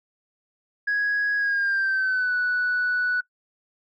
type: tone with pitch glide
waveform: sine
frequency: 1661.2 to 1480 Hz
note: G#6 to F#6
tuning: 0 to 0 cents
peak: -19 dBFS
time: 0.87-3.21 s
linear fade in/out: 10 ms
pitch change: -200 cents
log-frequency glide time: 1.37-2.35 s
effects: noise-tail reverb RT60 0.1 s tail -21 dB re dry + tanh soft clip ceiling -18 dBFS